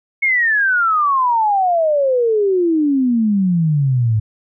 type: exponential sweep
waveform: sine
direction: down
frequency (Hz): 2200 to 105.4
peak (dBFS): -12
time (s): 0.22-4.2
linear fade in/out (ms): 10
effects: none